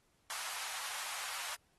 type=high-pass noise; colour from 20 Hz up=pink; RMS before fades=-42 dBFS; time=0.3-1.55 s; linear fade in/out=0 ms; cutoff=840 Hz; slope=24 dB/octave; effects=pink hiss -74 dBFS RMS until 1.78 s + AAC 32 kbps